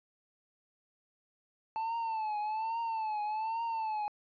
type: tone with vibrato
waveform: triangle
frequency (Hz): 880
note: A5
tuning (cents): 0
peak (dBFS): -30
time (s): 1.76-4.08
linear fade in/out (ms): 0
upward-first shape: triangle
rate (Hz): 1.2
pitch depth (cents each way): 97
effects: resampled to 11025 Hz + 12-bit